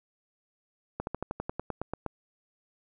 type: slowing click train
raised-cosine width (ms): 1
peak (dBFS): -18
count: 12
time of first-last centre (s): 1-2.063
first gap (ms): 71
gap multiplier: 1.06
effects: none